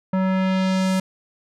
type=tone with low-pass filter sweep; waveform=square; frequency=188.4 Hz; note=F#3; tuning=32 cents sharp; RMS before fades=-20 dBFS; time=0.13-1 s; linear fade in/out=5 ms; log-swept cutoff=1200 to 11000 Hz; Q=0.99; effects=none